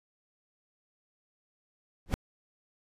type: noise with exponential growth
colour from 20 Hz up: brown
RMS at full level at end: -22 dBFS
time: 2.06-2.14 s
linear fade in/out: 0 ms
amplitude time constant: 16 ms
effects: resampled to 32000 Hz